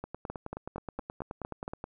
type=two click trains; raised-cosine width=1 ms; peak=-22 / -23 dBFS; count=7 / 18; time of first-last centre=0.3-1.679 / 0.04-1.841 s; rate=4.35 / 9.44 Hz; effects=none